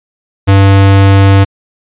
square tone, 98 Hz, G2, in tune, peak -3 dBFS, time 0.47-1.45 s, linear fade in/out 20 ms, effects resampled to 8000 Hz

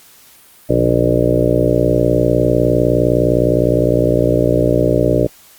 harmonic tone with a mistuned harmonic, 59.7 Hz, A#1, 42 cents sharp, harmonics 1 / 2 / 3 / 4 / 5 / 6 / 7 / 8 / 9 / 10, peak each -24 / -18 / -22 / -30 / -18 / -20 / -20 / -20 / -20 / -18 dBFS, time 0.69-5.27 s, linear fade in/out 10 ms, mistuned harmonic 2, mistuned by +53 cents, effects white hiss -45 dBFS RMS until 5.58 s + Opus 48 kbps

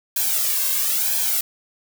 blue noise with flanger, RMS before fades -21 dBFS, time 0.16-1.41 s, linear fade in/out 5 ms, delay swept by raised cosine 1.2 to 1.88 ms, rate 1 Hz, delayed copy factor +0.9, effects none

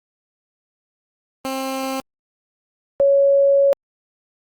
15% pulse / sine tone pair in turn, 265.7 / 556.5 Hz, C4 / C#5, +27 / +7 cents, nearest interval octave + minor second, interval 1280 cents, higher second, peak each -16 / -11 dBFS, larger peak second, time 1.45-2 / 3-3.73 s, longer second, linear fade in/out 0 ms, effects Opus 24 kbps

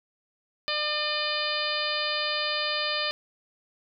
harmonic tone with a mistuned harmonic, 600 Hz, D5, 37 cents sharp, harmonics 1 / 2 / 3 / 4 / 5 / 6 / 7 / 8, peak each -34 / -34 / -34 / -34 / -34 / -34 / -34 / -34 dBFS, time 0.68-3.11 s, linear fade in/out 0 ms, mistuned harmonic 4, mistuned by +27 cents, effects none

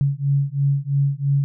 sine beating tone pair, 138.59 / 141.59 Hz, C#3 / C#3, 0 / +37 cents, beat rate 3 Hz, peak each -20 / -20 dBFS, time 0.01-1.44 s, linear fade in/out 0 ms, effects none

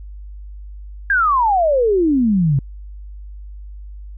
sine exponential sweep, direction down, 1650 to 130.81 Hz, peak -12 dBFS, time 1.1-2.59 s, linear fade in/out 2 ms, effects added 50 Hz sine -31 dBFS peak until 4.17 s

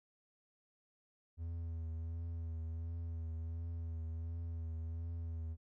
triangle tone with vibrato, 82.41 Hz, E2, in tune, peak -37 dBFS, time 1.37-5.57 s, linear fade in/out 50 ms, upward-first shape triangle, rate 1.4 Hz, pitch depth 37 cents each way, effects none

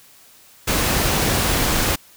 pink noise, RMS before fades -19 dBFS, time 0.67-1.96 s, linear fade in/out 10 ms, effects white hiss -49 dBFS RMS until 2.16 s

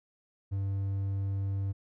triangle tone, 98 Hz, G2, in tune, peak -27 dBFS, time 0.51-1.73 s, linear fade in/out 20 ms, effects none

